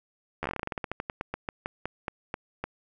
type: slowing click train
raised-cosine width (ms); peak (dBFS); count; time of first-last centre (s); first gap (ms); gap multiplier
0.5; -16; 25; 0.43-2.64; 12; 1.15
effects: none